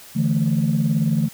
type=chord; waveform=sine; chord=D suspended second; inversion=none; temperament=just; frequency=146.83 / 165.19 / 220.2 Hz; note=D3 / E3 / A3; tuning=0 / +4 / +2 cents; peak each=-20 dBFS; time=0.15-1.29 s; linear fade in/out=20 ms; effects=tanh soft clip ceiling -10 dBFS + white hiss -43 dBFS RMS until 1.33 s